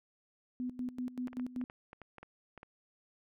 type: tone with tremolo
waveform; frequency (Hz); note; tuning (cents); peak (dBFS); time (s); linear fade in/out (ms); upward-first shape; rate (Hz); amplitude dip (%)
sine; 250; B3; +21; -34; 0.6-1.64; 0; square; 5.2; 80
type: clicks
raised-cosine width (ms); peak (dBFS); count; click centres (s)
0.5; -34; 11; 1.281 / 1.331 / 1.397 / 1.614 / 1.699 / 1.931 / 2.017 / 2.183 / 2.23 / 2.577 / 2.631
effects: none